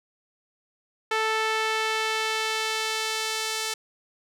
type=tone with band-pass filter sweep; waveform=sawtooth; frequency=440 Hz; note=A4; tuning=in tune; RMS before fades=-27 dBFS; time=1.11-3.74 s; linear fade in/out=5 ms; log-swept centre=1800 to 5500 Hz; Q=0.76; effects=none